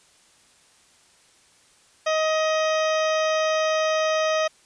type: harmonic tone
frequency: 629 Hz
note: D#5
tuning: 19 cents sharp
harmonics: 1 / 2 / 3 / 4 / 5 / 6 / 8 / 9 / 10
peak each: -21 / -27 / -31 / -33 / -35 / -37 / -39 / -40 / -41 dBFS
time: 2.06-4.48 s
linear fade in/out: 10 ms
effects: white hiss -57 dBFS RMS until 4.65 s + resampled to 22050 Hz